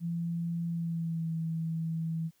sine tone with pitch glide, 169.1 to 162.87 Hz, E3 to E3, +44 to -21 cents, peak -30 dBFS, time 0-2.31 s, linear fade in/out 50 ms, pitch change -65 cents, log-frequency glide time 0.67-1.32 s, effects white hiss -70 dBFS RMS until 2.4 s

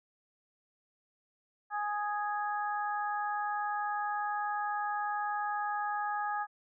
harmonic tone, 415.3 Hz, G#4, in tune, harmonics 2 / 3 / 4, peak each -33 / -37 / -39 dBFS, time 1.7-6.47 s, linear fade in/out 50 ms, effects none

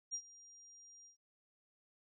sine tone with ADSR envelope, 5700 Hz, F8, 34 cents sharp, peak -36 dBFS, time 0.11-1.17 s, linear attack 31 ms, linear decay 69 ms, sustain -20 dB, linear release 110 ms, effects none

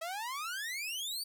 sawtooth exponential sweep, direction up, 635 to 4699 Hz, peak -33 dBFS, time 0.01-1.24 s, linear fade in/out 10 ms, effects none

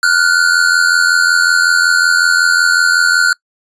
square tone pair together, 1415 / 1500.4 Hz, F6 / F#6, +22 / +24 cents, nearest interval minor second, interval 102 cents, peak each -12 dBFS, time 0.03-3.33 s, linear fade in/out 2 ms, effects noise-tail reverb RT60 0.1 s tail -26 dB re dry + resampled to 22050 Hz

